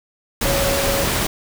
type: tone in noise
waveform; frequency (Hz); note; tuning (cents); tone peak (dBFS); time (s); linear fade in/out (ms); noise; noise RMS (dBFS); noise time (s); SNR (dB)
sine; 554.4; C#5; 0; -21; 0.45-1.04; 5; pink; -20; 0.41-1.27; -4
effects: none